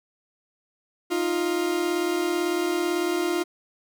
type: tone pair together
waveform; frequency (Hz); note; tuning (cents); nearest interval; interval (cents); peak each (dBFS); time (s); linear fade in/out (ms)
40% pulse; 312 / 350; D#4 / F4; +5 / +4; major second; 199; -28 / -23; 1.1-3.44; 20
effects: none